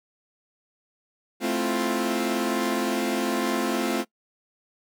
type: chord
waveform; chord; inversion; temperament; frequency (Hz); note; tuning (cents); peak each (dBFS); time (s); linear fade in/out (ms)
sawtooth; F major seventh; first; equal with one note detuned; 218.1 / 261.6 / 329.6 / 349.2; A3 / C4 / E4 / F4; -15 / 0 / 0 / 0; -25 / -24 / -30 / -24; 1.4-4.05; 50
effects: noise-tail reverb RT60 0.1 s tail -21 dB re dry